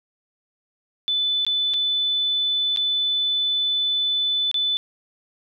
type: tone with dropouts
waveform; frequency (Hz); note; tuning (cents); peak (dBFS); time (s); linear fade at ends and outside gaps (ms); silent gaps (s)
sine; 3500; A7; -10; -19; 1.08-4.77; 0; 1.45-1.466 / 1.737-1.741 / 2.762-2.772 / 4.514-4.543
effects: none